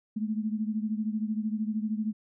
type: beating tone pair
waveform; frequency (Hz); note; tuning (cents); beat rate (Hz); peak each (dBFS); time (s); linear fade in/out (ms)
sine; 212.9 / 225.9; G#3 / A3; +43 / +46; 13; -29 / -33; 0.16-2.13; 10
effects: none

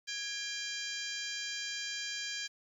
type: harmonic tone with a mistuned harmonic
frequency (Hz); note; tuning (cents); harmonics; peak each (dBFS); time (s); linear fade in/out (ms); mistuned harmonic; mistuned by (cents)
796; G5; +26; 2 / 3 / 4 / 5 / 6 / 7 / 8 / 9; -43 / -45 / -43 / -46 / -43 / -47 / -47 / -48; 0.07-2.48; 20; 2; +71
effects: 11-bit

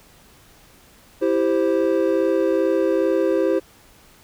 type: chord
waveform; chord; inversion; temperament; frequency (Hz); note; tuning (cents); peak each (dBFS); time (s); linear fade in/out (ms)
triangle; C major; first; equal; 329.6 / 392 / 523.3; E4 / G4 / C5; 0 / 0 / 0; -19; 1.21-3.6; 20
effects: pink hiss -51 dBFS RMS until 4.23 s

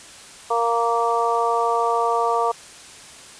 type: harmonic tone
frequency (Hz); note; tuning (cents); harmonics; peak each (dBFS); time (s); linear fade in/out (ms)
232.7; A#3; -3; 2 / 3 / 4 / 5; -23 / -23 / -23 / -23; 0.5-2.52; 10
effects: white hiss -42 dBFS RMS until 3.39 s + resampled to 22050 Hz

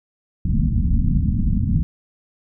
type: low-pass noise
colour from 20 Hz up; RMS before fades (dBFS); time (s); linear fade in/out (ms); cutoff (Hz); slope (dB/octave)
pink; -18; 0.45-1.83; 0; 240; 48
effects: none

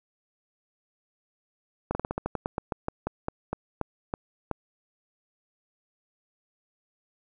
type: slowing click train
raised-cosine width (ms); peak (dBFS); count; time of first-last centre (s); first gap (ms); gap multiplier
1; -14; 18; 1.91-4.513; 40; 1.15
effects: none

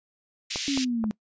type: band-pass noise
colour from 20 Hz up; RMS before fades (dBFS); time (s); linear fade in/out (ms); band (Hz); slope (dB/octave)
white; -32; 0.5-0.85; 10; 2300 to 6100; 24
type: clicks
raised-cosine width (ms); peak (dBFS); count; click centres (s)
1; -18; 3; 0.559 / 0.775 / 1.041
type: exponential sweep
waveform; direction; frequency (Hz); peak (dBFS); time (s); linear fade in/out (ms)
sine; down; 286.2 to 209.5; -24; 0.68-1.11; 0
effects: noise-tail reverb RT60 0.1 s tail -22 dB re dry + resampled to 16000 Hz

